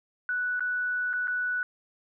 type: tone with dropouts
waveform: sine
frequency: 1480 Hz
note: F#6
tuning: in tune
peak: -26 dBFS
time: 0.29-1.63 s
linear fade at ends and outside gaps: 1 ms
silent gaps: 0.595-0.606 / 1.131-1.136 / 1.273-1.28 s
effects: none